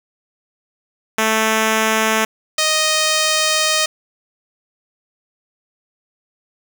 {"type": "tone pair in turn", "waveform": "5% pulse", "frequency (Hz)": [220, 622.3], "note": ["A3", "D#5"], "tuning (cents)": [0, 0], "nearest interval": "octave + tritone", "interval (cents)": 1800, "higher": "second", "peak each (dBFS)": -3, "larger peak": "neither", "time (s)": [[1.18, 2.25], [2.58, 3.86]], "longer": "second", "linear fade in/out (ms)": 5, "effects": []}